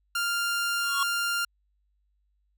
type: tone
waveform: sawtooth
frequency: 1396.9 Hz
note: F6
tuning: in tune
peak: -22 dBFS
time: 0.15-1.45 s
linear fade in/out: 5 ms
type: tone with exponential growth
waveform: square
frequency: 1108.7 Hz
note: C#6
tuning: in tune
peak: -23 dBFS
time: 0.77-1.03 s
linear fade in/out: 2 ms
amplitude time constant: 56 ms
effects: added 50 Hz sine -68 dBFS peak until 2.57 s